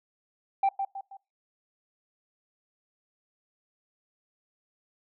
sine tone with echo, 784 Hz, G5, in tune, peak -18 dBFS, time 0.63-0.69 s, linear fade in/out 5 ms, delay 160 ms, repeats 3, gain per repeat -8 dB, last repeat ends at 1.17 s, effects noise-tail reverb RT60 0.3 s tail -24 dB re dry + tanh soft clip ceiling -19 dBFS

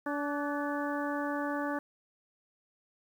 harmonic tone with a mistuned harmonic, 288.5 Hz, D4, 31 cents flat, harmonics 1 / 2 / 3 / 4 / 5 / 6, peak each -34 / -37 / -39 / -40 / -41 / -42 dBFS, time 0.06-1.79 s, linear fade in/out 5 ms, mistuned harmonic 5, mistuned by +52 cents, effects 10-bit

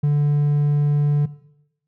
triangle tone, 146.2 Hz, D3, 7 cents flat, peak -12 dBFS, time 0.03-1.26 s, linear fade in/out 10 ms, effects noise-tail reverb RT60 0.8 s tail -18 dB re dry + tanh soft clip ceiling -8 dBFS

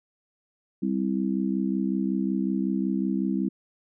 harmonic tone, 65.41 Hz, C2, in tune, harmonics 3 / 4 / 5, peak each -26 / -28 / -30 dBFS, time 0.82-3.49 s, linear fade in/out 10 ms, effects none

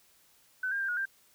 sine tone with pitch steps, 1513 / 1606 / 1583 / 1448 / 1583 Hz, F#6 / G6 / G6 / F#6 / G6, +38 / +41 / +17 / -38 / +17 cents, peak -29 dBFS, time 0.63-1.055 s, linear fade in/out 5 ms, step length 85 ms, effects white hiss -64 dBFS RMS until 1.34 s

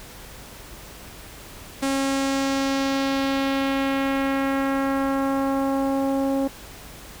sawtooth tone with low-pass filter sweep, 272.1 Hz, C#4, 32 cents flat, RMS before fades -23 dBFS, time 1.82-6.48 s, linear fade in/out 10 ms, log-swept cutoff 9800 to 620 Hz, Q 1.3, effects added 50 Hz sine -48 dBFS peak until 7.2 s + pink hiss -42 dBFS RMS until 7.2 s

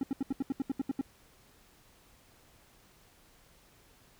triangle tone bursts, 270.7 Hz, C#4, 41 cents flat, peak -26 dBFS, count 11, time 0.01-1.012 s, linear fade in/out 2 ms, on 22 ms, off 76 ms, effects pink hiss -62 dBFS RMS until 4.19 s

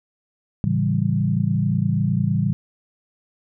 sine chord, A dominant seventh, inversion none, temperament equal, 110 / 138.59 / 164.81 / 196 Hz, A2 / C#3 / E3 / G3, 0 / 0 / 0 / 0 cents, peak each -23 dBFS, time 0.64-2.53 s, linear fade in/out 0 ms, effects none

